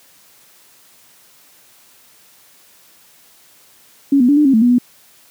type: tone with pitch steps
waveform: sine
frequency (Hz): 278.7 / 245.3 / 287.7 / 299 / 269.8 / 220.9 / 243.4 / 245.8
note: C#4 / B3 / D4 / D4 / C#4 / A3 / B3 / B3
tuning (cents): +9 / -12 / -36 / +31 / -47 / +7 / -25 / -8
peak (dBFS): -8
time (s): 4.12-4.784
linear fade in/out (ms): 5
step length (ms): 83
effects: white hiss -49 dBFS RMS until 5.3 s + high-pass 100 Hz 12 dB/octave